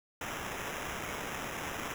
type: noise with sample-and-hold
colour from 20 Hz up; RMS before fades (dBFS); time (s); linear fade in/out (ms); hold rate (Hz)
violet; -39; 0.21-1.94; 2; 4410
effects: none